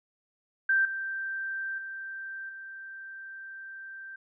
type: tone with level steps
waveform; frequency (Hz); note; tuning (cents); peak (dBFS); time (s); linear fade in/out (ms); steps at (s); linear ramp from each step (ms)
sine; 1568; G6; 0; -21 / -31 / -36 / -40; 0.69-4.16; 5; 0.85 / 1.78 / 2.49; 2
effects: none